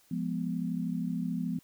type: chord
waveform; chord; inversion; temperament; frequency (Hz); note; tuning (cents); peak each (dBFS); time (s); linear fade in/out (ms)
sine; F diminished; none; equal; 174.61 / 207.7 / 246.9; F3 / Ab3 / Cb4; 0 / 0 / 0; -33 / -36 / -34; 0.11-1.59; 5
effects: white hiss -64 dBFS RMS until 1.63 s

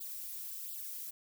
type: noise with flanger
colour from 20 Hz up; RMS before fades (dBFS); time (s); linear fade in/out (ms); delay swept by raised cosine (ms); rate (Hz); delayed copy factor
violet; -43; 0-1.11; 10; 0.23 to 3.03; 1.4; +0.85
effects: none

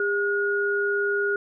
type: tone pair together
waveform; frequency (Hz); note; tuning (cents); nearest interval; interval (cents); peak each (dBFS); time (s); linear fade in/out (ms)
sine; 404.3 / 1441.7; G#4 / F#6; -46 / -45; octave + minor seventh; 2201; -24; 0-1.36; 2
effects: none

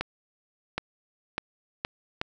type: accelerating click train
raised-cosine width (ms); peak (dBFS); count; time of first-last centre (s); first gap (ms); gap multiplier
0.3; -12; 5; 0.01-2.214; 770; 0.78
effects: none

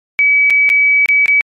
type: tone with dropouts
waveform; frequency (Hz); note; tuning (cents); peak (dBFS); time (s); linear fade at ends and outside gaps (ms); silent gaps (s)
sine; 2282; C#7; +50; -7; 0.19-1.41; 0; 0.5-0.505 / 0.692-0.7 / 1.059-1.088 / 1.259-1.281
effects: MP3 64 kbps

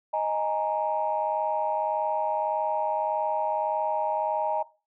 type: chord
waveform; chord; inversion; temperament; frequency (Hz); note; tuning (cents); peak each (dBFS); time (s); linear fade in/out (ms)
sine; D# suspended fourth; none; equal; 622.3 / 830.6 / 932.3; D#5 / G#5 / A#5; 0 / 0 / 0; -28; 0.13-4.63; 10
effects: noise-tail reverb RT60 0.3 s tail -18 dB re dry + tanh soft clip ceiling -15 dBFS

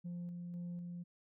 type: tone with tremolo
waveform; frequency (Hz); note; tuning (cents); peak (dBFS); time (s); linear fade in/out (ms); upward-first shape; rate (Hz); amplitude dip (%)
sine; 174.61; F3; 0; -38; 0.04-1.04; 20; square; 2; 30
effects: tanh soft clip ceiling -39 dBFS

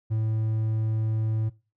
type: tone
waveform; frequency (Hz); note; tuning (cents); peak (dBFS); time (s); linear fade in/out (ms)
triangle; 110; A2; 0; -21; 0.1-1.5; 20
effects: noise-tail reverb RT60 0.3 s tail -20 dB re dry

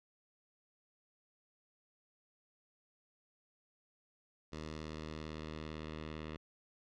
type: tone with low-pass filter sweep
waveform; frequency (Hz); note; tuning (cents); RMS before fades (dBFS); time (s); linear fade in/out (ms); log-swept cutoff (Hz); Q
10% pulse; 77.78; D#2; 0; -45; 4.52-6.37; 10; 5300 to 3200; 1.4
effects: none

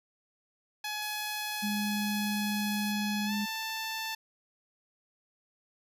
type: tone with pitch glide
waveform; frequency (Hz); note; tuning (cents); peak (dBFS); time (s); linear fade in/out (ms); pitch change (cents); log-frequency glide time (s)
10% pulse; 844 to 886; G#5 to A5; +28 to +12; -25; 0.84-4.15; 5; +84; 3.25-3.33
type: high-pass noise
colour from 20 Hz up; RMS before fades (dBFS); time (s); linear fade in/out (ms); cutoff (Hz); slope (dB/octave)
white; -42; 1.02-2.92; 2; 11000; 12
type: tone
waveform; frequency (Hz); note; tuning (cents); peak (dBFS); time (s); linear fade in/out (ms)
sine; 206.9; G#3; -6; -30; 1.62-3.46; 20
effects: resampled to 32000 Hz

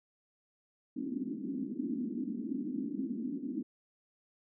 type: band-pass noise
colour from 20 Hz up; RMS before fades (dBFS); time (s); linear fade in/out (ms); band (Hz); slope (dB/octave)
pink; -37; 0.96-3.63; 10; 220 to 300; 48
effects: none

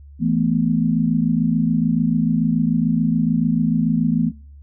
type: chord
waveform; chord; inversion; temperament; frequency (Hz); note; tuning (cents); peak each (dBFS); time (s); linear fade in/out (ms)
sine; E suspended fourth; none; equal; 164.81 / 220 / 246.9; E3 / A3 / B3; 0 / 0 / 0; -20; 0.19-4.32; 50
effects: noise-tail reverb RT60 0.5 s tail -26 dB re dry + added 71 Hz sine -39 dBFS peak until 4.62 s

